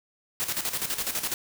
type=noise with tremolo; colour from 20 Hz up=white; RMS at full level=-28 dBFS; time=0.4-1.34 s; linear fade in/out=0 ms; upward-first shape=square; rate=12 Hz; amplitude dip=65%; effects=none